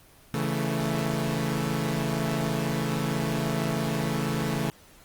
sawtooth chord, A major, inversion first, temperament equal, 138.59 / 164.81 / 220 Hz, C#3 / E3 / A3, 0 / 0 / 0 cents, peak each -26 dBFS, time 0.34-4.7 s, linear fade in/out 0 ms, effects pink hiss -54 dBFS RMS until 5.04 s + Opus 24 kbps

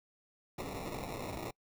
violet noise with sample-and-hold, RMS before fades -41 dBFS, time 0.58-1.51 s, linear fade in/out 5 ms, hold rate 1575 Hz, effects noise-tail reverb RT60 0.1 s tail -26 dB re dry

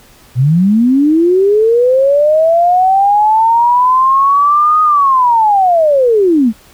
sine linear two-way sweep, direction up then down, 116.54 to 1248 to 205.8 Hz, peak -6 dBFS, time 0.35-6.53 s, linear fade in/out 50 ms, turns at 4.82 s, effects pink hiss -43 dBFS RMS until 6.73 s

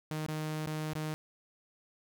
sawtooth tone with dropouts, 154.9 Hz, D#3, 7 cents flat, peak -30 dBFS, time 0.11-1.14 s, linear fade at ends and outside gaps 0 ms, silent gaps 0.264-0.284 / 0.661-0.672 / 0.933-0.953 s, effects none

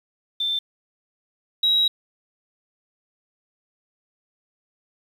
sine tone pair in turn, 3557 / 3844 Hz, A7 / B7, +18 / -48 cents, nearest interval minor second, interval 134 cents, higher second, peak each -21 / -15 dBFS, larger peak second, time 0.4-0.59 / 1.63-1.88 s, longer second, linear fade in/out 5 ms, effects tanh soft clip ceiling -11 dBFS + 8-bit

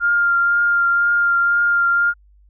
sine tone with vibrato, 1400 Hz, F6, 4 cents sharp, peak -13 dBFS, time 0-2.14 s, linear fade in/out 50 ms, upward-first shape triangle, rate 2 Hz, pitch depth 17 cents each way, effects added 50 Hz sine -48 dBFS peak until 2.49 s

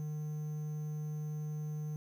triangle tone with quantisation, 151.8 Hz, D#3, 42 cents flat, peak -34 dBFS, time 0-1.96 s, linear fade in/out 0 ms, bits 10, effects none

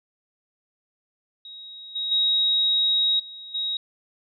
sine tone with level steps, 3796 Hz, A#7, 31 cents sharp, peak -38 / -25 / -18 / -37 / -24 dBFS, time 1.45-3.77 s, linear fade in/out 2 ms, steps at 1.95 / 2.11 / 3.19 / 3.54 s, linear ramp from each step 10 ms, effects none

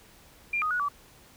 sine tone with pitch steps, 2393 / 1245 / 1462 / 1150 Hz, D7 / D#6 / F#6 / D6, +32 / +1 / -21 / -37 cents, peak -25 dBFS, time 0.53-0.886 s, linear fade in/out 5 ms, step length 89 ms, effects pink hiss -55 dBFS RMS until 1.36 s

